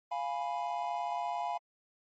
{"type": "chord", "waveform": "triangle", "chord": "F diminished", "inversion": "none", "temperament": "equal", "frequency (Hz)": [698.5, 830.6, 987.8], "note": ["F5", "Ab5", "Cb6"], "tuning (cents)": [0, 0, 0], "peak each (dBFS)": [-34, -35, -36], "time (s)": [0.11, 1.58], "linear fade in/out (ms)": 10, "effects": ["MP3 32 kbps"]}